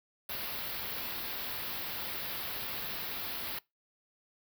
white band-stop noise, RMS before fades -38 dBFS, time 0.29-3.59 s, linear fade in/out 5 ms, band 4900 to 12000 Hz, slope 48 dB/octave, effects noise-tail reverb RT60 0.2 s tail -23 dB re dry

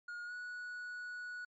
triangle tone with pitch glide, 1433 to 1467.3 Hz, F6 to F#6, +44 to -15 cents, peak -40 dBFS, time 0.08-1.45 s, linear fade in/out 5 ms, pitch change +41 cents, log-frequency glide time 0.26-0.32 s, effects MP3 32 kbps

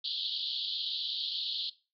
white band-pass noise, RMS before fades -35 dBFS, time 0.04-1.7 s, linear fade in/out 10 ms, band 3100 to 4500 Hz, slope 96 dB/octave, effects noise-tail reverb RT60 0.3 s tail -18 dB re dry

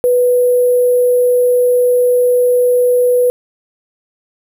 sine tone with sample-and-hold, 493.9 Hz, B4, in tune, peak -8 dBFS, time 0.04-3.3 s, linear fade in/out 0 ms, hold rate 11025 Hz, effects none

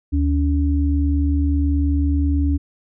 sine tone pair together, 75.1 / 283.5 Hz, D2 / C#4, +39 / +39 cents, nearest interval octave + major seventh, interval 2300 cents, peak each -16 / -21 dBFS, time 0.12-2.58 s, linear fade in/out 20 ms, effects none

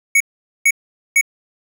square tone bursts, 2228 Hz, C#7, 8 cents sharp, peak -10 dBFS, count 3, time 0.15-1.212 s, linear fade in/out 5 ms, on 54 ms, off 450 ms, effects none

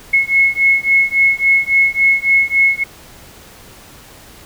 sine beating tone pair, 2179 / 2182.6 Hz, C#7 / C#7, -30 / -27 cents, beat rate 3.6 Hz, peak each -13 dBFS, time 0.13-2.84 s, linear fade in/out 10 ms, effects pink hiss -40 dBFS RMS until 4.45 s

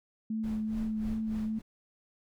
sine tone with vibrato, 218.5 Hz, A3, 12 cents flat, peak -30 dBFS, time 0.3-1.59 s, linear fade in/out 5 ms, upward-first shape sine, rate 2.5 Hz, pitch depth 17 cents each way
brown noise with tremolo, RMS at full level -40 dBFS, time 0.43-1.62 s, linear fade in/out 10 ms, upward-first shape sine, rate 3.4 Hz, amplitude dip 85%
effects none

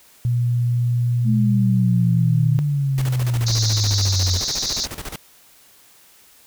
sine tone, 120.6 Hz, B2, 41 cents flat, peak -16 dBFS, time 0.25-2.59 s, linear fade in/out 0 ms
sine exponential sweep, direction down, 220 to 88.4 Hz, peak -17 dBFS, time 1.24-4.41 s, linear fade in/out 50 ms
pink noise with tremolo, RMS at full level -30 dBFS, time 2.98-5.16 s, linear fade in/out 0 ms, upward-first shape square, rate 14 Hz, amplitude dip 75%
pink band-pass noise, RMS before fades -24 dBFS, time 3.46-4.86 s, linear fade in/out 10 ms, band 3800 to 6600 Hz, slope 96 dB/octave
effects white hiss -51 dBFS RMS until 6.46 s

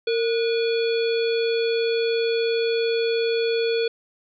harmonic tone with a mistuned harmonic, 486.6 Hz, B4, 26 cents flat, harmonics 1 / 3 / 5 / 7 / 9, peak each -20 / -35 / -32 / -33 / -34 dBFS, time 0.07-3.88 s, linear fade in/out 5 ms, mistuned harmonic 1, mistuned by -100 cents, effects none

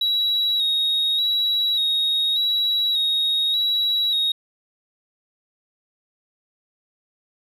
sine tone with vibrato, 3824 Hz, A#7, 43 cents sharp, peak -16 dBFS, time 0.01-4.32 s, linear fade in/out 5 ms, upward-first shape square, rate 0.85 Hz, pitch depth 32 cents each way, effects tanh soft clip ceiling -16 dBFS

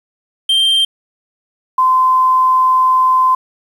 triangle / sine tone pair in turn, 3159 / 1030.7 Hz, G7 / C6, +13 / -26 cents, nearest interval octave + perfect fifth, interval 1939 cents, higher first, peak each -8 dBFS, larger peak neither, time 0.49-0.85 / 1.78-3.35 s, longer second, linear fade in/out 5 ms, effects 7-bit

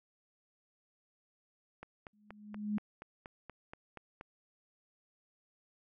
click train, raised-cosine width 0.5 ms, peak -31 dBFS, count 11, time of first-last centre 1.83-4.211 s, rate 4.2 Hz
sine tone with exponential growth, 209.2 Hz, G#3, 13 cents sharp, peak -29 dBFS, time 2.13-2.78 s, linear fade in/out 5 ms, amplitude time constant 140 ms
effects none

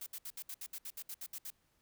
blue noise bursts, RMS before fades -44 dBFS, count 13, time 0.01-1.504 s, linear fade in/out 5 ms, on 54 ms, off 66 ms, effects pink hiss -75 dBFS RMS until 1.81 s

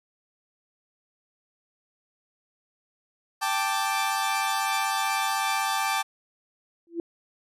sawtooth chord, G suspended second, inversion none, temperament equal, 784 / 880 / 1174.7 Hz, G5 / A5 / D6, 0 / 0 / 0 cents, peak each -25 dBFS, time 3.41-6.03 s, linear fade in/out 20 ms
sine tone with exponential growth, 337.9 Hz, E4, 43 cents sharp, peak -23 dBFS, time 6.87-7 s, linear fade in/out 1 ms, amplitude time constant 28 ms
effects resampled to 32000 Hz

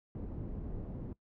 pink low-pass noise, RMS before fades -41 dBFS, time 0.15-1.13 s, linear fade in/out 2 ms, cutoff 320 Hz, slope 12 dB/octave, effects noise-tail reverb RT60 0.1 s tail -19 dB re dry

